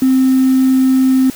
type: tone with hard clipping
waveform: triangle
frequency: 261.6 Hz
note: C4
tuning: in tune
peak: -8 dBFS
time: 0.02-1.3 s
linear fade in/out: 2 ms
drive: 3 dB
effects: white hiss -33 dBFS RMS until 1.35 s